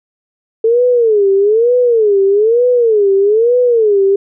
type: tone with vibrato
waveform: sine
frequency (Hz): 440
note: A4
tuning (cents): 0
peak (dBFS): -7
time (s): 0.64-4.16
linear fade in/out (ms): 5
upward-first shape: sine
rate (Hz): 1.1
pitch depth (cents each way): 210
effects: none